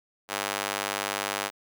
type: tone with high-pass filter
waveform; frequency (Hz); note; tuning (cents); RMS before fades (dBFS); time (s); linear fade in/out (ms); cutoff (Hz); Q
square; 50; G1; +35; -31; 0.28-1.51; 50; 720; 0.57
effects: none